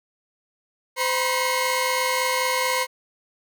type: tone cluster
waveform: sawtooth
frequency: 514 / 964 / 1053 / 2162 Hz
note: C5 / B5 / C6 / C#7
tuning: -31 / -42 / +11 / -44 cents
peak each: -22 / -22 / -26 / -23 dBFS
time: 0.96-2.87 s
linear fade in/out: 50 ms
effects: none